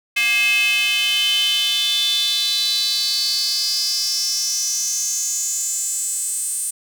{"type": "tone with high-pass filter sweep", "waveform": "square", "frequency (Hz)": 234.9, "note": "A#3", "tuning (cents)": 13, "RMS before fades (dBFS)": -20, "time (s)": [0.16, 6.71], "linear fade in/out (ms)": 10, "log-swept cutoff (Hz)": [2400, 8800], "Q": 7.5, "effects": []}